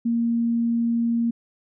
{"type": "tone", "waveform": "sine", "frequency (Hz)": 233.1, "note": "A#3", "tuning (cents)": 0, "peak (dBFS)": -19, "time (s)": [0.05, 1.31], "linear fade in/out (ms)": 10, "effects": []}